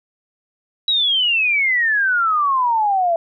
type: exponential sweep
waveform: sine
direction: down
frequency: 3909 to 659.3 Hz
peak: -14 dBFS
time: 0.88-3.16 s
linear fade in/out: 2 ms
effects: none